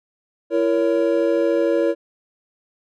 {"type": "chord", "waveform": "triangle", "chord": "A# diminished", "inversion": "second", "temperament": "just", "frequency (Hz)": [335.6, 466.2, 559.4], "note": ["E4", "A#4", "C#5"], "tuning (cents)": [31, 0, 16], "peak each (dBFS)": [-18, -19, -18], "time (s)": [0.5, 1.95], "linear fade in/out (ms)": 50, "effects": []}